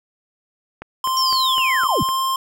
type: click train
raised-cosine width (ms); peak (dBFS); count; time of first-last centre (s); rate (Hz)
0.5; -17; 6; 0.82-2.089; 3.94
type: tone with pitch glide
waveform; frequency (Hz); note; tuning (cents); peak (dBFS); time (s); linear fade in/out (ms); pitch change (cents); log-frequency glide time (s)
square; 1044 to 1056.1; C6 to C6; -4 to +16; -19; 1.04-2.36; 2; +20; 1.81-2.24
type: linear sweep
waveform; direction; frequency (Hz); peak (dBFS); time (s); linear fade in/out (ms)
sine; down; 5610 to 84.1; -18; 1.17-2.03; 0
effects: none